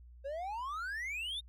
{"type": "exponential sweep", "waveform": "triangle", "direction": "up", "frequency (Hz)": [530, 3729], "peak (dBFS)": -35, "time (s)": [0.24, 1.41], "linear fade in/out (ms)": 20, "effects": ["added 60 Hz sine -52 dBFS peak until 1.48 s"]}